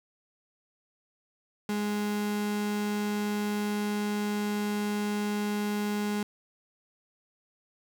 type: tone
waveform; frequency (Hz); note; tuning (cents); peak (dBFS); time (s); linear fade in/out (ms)
35% pulse; 207.7; G#3; 0; -26; 1.69-6.23; 2
effects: 9-bit